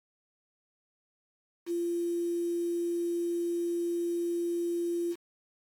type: tone with quantisation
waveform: sine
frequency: 343.7 Hz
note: F4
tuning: 28 cents flat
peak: -28 dBFS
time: 1.66-5.16 s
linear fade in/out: 50 ms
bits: 8
effects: AAC 64 kbps